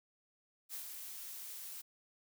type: noise with ADSR envelope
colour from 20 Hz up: blue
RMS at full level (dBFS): -43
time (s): 0.69-1.82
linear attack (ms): 50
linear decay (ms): 94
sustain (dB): -4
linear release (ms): 15
effects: none